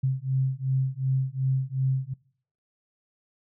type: beating tone pair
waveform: sine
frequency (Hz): 131 / 133.7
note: C3 / C3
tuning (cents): +2 / +38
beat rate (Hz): 2.7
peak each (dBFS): -26 / -26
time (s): 0.03-2.14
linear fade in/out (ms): 10
effects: noise-tail reverb RT60 0.6 s tail -24 dB re dry